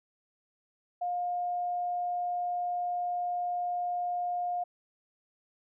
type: tone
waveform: sine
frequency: 710 Hz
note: F5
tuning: 28 cents sharp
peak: -29 dBFS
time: 1.01-4.64 s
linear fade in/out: 10 ms
effects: none